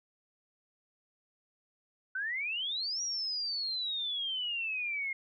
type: exponential two-way sweep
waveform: sine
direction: up then down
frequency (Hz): 1489 to 5780 to 2120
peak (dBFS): -32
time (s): 2.15-5.13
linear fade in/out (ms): 5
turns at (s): 3.02
effects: none